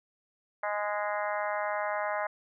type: harmonic tone with a mistuned harmonic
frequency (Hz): 207.7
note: G#3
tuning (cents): 0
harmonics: 3 / 4 / 5 / 6 / 7 / 8 / 9 / 10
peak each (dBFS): -33 / -35 / -37 / -39 / -40 / -41 / -42 / -43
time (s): 0.63-2.27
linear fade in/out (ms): 5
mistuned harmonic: 5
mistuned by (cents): -17
effects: none